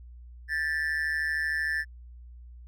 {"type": "tone with amplitude modulation", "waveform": "triangle", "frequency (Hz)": 1760, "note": "A6", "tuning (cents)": 0, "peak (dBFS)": -21, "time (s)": [0.48, 1.85], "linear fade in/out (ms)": 50, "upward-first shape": "sine", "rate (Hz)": 153, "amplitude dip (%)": 80, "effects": ["added 60 Hz sine -44 dBFS peak until 2.67 s"]}